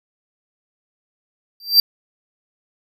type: tone with exponential growth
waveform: square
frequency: 4699 Hz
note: D8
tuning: in tune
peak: -5 dBFS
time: 1.6-1.8 s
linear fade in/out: 2 ms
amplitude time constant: 42 ms
effects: none